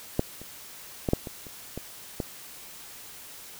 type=clicks; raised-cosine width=2 ms; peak=-9 / -29 / -12 / -7 / -22 / -30 / -20 / -15 dBFS; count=8; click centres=0.194 / 0.416 / 1.088 / 1.134 / 1.272 / 1.468 / 1.776 / 2.202 s; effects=white hiss -45 dBFS RMS until 3.59 s